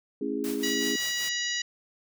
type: chord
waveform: sine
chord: A major seventh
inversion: none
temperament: just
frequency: 220 / 275 / 330 / 412.5 Hz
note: A3 / C#4 / E4 / G#4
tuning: 0 / -14 / +2 / -12 cents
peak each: -36 / -31 / -35 / -32 dBFS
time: 0.21-0.96 s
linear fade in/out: 5 ms
type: noise with tremolo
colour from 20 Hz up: white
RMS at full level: -38 dBFS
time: 0.44-1.29 s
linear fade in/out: 0 ms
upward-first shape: sine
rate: 5.3 Hz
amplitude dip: 65%
type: harmonic tone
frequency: 968 Hz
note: B5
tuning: 35 cents flat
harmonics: 2 / 3 / 4 / 5 / 6 / 7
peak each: -32 / -34 / -35 / -36 / -37 / -37 dBFS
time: 0.63-1.62 s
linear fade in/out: 5 ms
effects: none